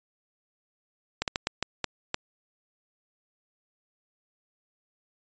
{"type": "slowing click train", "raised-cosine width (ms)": 0.2, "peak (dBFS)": -9, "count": 7, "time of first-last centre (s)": [1.22, 2.144], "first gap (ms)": 58, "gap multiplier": 1.39, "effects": ["resampled to 16000 Hz"]}